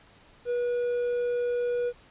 triangle tone, 484.8 Hz, B4, 32 cents flat, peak -23 dBFS, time 0.45-1.93 s, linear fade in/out 50 ms, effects pink hiss -56 dBFS RMS until 2.1 s + resampled to 8000 Hz

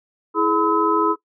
sine tone cluster, 328.3 / 422.5 / 1010 / 1286 Hz, E4 / G#4 / B5 / E6, -7 / +30 / +39 / -43 cents, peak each -21 dBFS, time 0.34-1.16 s, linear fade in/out 50 ms, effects noise-tail reverb RT60 0.1 s tail -19 dB re dry

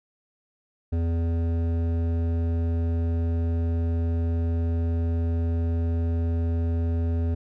triangle tone with hard clipping, 83.6 Hz, E2, 25 cents sharp, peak -24 dBFS, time 0.92-7.35 s, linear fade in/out 10 ms, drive 16 dB, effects none

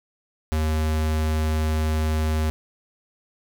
square tone, 78 Hz, D#2, 5 cents sharp, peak -21 dBFS, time 0.52-2.5 s, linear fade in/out 0 ms, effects 10-bit

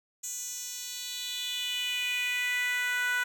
10% pulse tone with high-pass filter sweep, 493.9 Hz, B4, in tune, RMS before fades -32 dBFS, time 0.23-3.24 s, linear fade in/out 10 ms, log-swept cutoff 6700 to 1400 Hz, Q 3.7, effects none

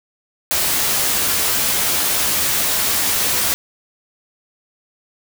white noise with comb filter, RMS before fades -18 dBFS, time 0.51-3.54 s, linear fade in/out 0 ms, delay 14 ms, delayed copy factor +0.5, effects none

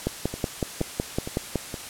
two click trains, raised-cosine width 2 ms, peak -10 / -18 dBFS, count 9 / 4, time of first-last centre 0.07-1.557 / 0.34-1.742 s, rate 5.38 / 2.14 Hz, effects white hiss -38 dBFS RMS until 1.89 s + low-pass 11000 Hz 12 dB/octave

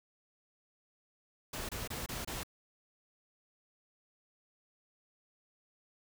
pink noise bursts, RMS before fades -40 dBFS, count 5, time 1.53-2.434 s, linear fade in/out 5 ms, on 160 ms, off 26 ms, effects none

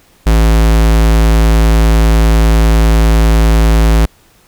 square tone, 55 Hz, A1, in tune, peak -6 dBFS, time 0.26-4.06 s, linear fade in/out 10 ms, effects pink hiss -48 dBFS RMS until 4.47 s

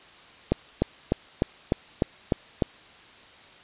click train, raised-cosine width 2 ms, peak -7 dBFS, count 8, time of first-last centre 0.52-2.622 s, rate 3.33 Hz, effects white hiss -50 dBFS RMS until 3.63 s + resampled to 8000 Hz

